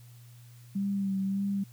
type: tone with vibrato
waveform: sine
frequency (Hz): 196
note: G3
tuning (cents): 0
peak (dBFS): -27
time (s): 0.75-1.64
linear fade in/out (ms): 10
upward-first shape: sine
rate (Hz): 1.7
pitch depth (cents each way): 29
effects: added 120 Hz sine -49 dBFS peak until 1.72 s + white hiss -61 dBFS RMS until 1.72 s